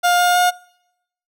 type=tone with pitch steps; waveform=30% pulse; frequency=707 / 711.9 / 716.9 Hz; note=F5 / F5 / F5; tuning=+21 / +33 / +45 cents; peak=-10 dBFS; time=0.03-0.51 s; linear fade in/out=20 ms; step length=160 ms; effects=noise-tail reverb RT60 0.8 s tail -24 dB re dry